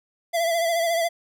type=tone with vibrato; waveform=square; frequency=672 Hz; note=E5; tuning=33 cents sharp; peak=-21 dBFS; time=0.33-1.09 s; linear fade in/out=20 ms; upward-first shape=sine; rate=14 Hz; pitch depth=44 cents each way; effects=none